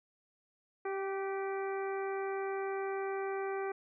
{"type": "harmonic tone with a mistuned harmonic", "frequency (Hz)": 390, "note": "G4", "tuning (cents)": -9, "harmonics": [1, 2, 3, 4, 5, 6], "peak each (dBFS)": [-35, -41, -45, -47, -49, -51], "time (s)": [0.85, 3.72], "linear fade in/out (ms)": 5, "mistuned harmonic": 4, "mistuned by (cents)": -26, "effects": []}